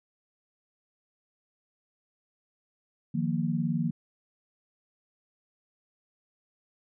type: chord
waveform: sine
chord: Eb suspended second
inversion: none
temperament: just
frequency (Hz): 155.56 / 175.01 / 233.3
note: Eb3 / F3 / Bb3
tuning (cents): 0 / +4 / +2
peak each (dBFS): -30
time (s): 3.14-3.91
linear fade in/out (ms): 10
effects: none